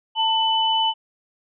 sine tone pair together, 891.9 / 2997 Hz, A5 / F#7, +23 / +22 cents, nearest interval octave + major sixth, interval 2099 cents, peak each -20 dBFS, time 0.15-0.94 s, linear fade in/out 50 ms, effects none

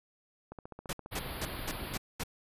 click train, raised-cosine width 1 ms, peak -30 dBFS, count 9, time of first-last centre 0.52-1.061 s, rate 14.8 Hz
pink noise bursts, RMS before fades -35 dBFS, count 6, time 0.89-2.236 s, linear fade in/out 5 ms, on 41 ms, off 220 ms
pink band-stop noise, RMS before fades -40 dBFS, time 1.11-1.98 s, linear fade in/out 20 ms, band 4700 to 10000 Hz, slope 96 dB/octave
effects resampled to 32000 Hz

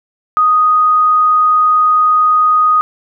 sine tone, 1244.5 Hz, D#6, in tune, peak -7 dBFS, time 0.37-2.81 s, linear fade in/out 0 ms, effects none

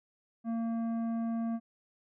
sine tone with tanh clipping, 229 Hz, A#3, 31 cents flat, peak -32 dBFS, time 0.44-1.6 s, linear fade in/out 50 ms, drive 10 dB, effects none

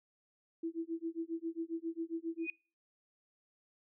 sine tone with tremolo, 330 Hz, E4, 2 cents sharp, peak -33 dBFS, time 0.63-2.47 s, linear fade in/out 5 ms, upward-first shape sine, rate 7.4 Hz, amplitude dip 100%
sine tone with exponential growth, 2476 Hz, D#7, 9 cents flat, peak -31 dBFS, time 2.38-2.5 s, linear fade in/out 2 ms, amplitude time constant 24 ms
effects noise-tail reverb RT60 0.4 s tail -26 dB re dry

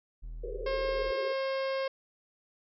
triangle tone, 40.45 Hz, E1, 32 cents flat, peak -36 dBFS, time 0.22-1.12 s, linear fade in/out 20 ms
pink band-pass noise, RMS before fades -39 dBFS, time 0.43-1.33 s, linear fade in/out 10 ms, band 380 to 520 Hz, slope 96 dB/octave
harmonic tone, 536 Hz, C5, 42 cents sharp, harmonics 1 / 2 / 3 / 4 / 5 / 6 / 7 / 8 / 9 / 10, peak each -30 / -39 / -43 / -43 / -48 / -48 / -53 / -53 / -49 / -54 dBFS, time 0.66-1.88 s, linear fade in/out 5 ms
effects none

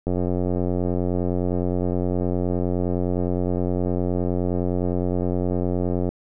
click train, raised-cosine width 2 ms, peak -11 dBFS, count 541, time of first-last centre 0.07-6.09 s, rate 89.7 Hz, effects none

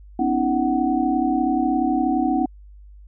sine tone cluster, 252 / 283.9 / 320.7 / 745 Hz, B3 / C#4 / E4 / F#5, +35 / +41 / -48 / +12 cents, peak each -23 dBFS, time 0.19-2.46 s, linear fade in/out 5 ms, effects added 50 Hz sine -41 dBFS peak until 3.07 s

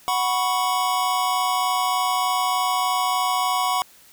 square chord, F# suspended fourth, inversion none, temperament just, 740 / 986.7 / 1110 Hz, F#5 / B5 / C#6, 0 / -2 / +2 cents, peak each -25 dBFS, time 0.08-3.82 s, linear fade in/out 0 ms, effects white hiss -51 dBFS RMS until 4.12 s

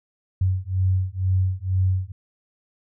sine beating tone pair, 92.5 / 94.6 Hz, F#2 / F#2, 0 / +39 cents, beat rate 2.1 Hz, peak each -22 dBFS, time 0.41-2.12 s, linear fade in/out 5 ms, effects none

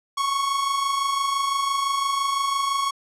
45% pulse tone pair together, 1082.8 / 1108.7 Hz, C#6 / C#6, -41 / 0 cents, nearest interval unison, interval 41 cents, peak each -30 / -22 dBFS, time 0.17-2.91 s, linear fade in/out 10 ms, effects low-pass 10000 Hz 12 dB/octave

